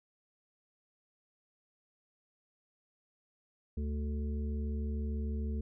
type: harmonic tone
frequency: 73.5 Hz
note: D2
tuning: 2 cents sharp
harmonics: 1 / 3 / 5 / 6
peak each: -33 / -40 / -50 / -49 dBFS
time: 3.77-5.61 s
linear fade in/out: 5 ms
effects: none